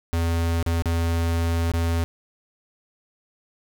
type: tone with dropouts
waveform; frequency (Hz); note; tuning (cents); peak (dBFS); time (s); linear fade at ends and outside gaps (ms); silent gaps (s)
square; 83.7; E2; +27; -21; 0.13-2.04; 0; 0.627-0.663 / 0.822-0.857 / 1.717-1.737
effects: none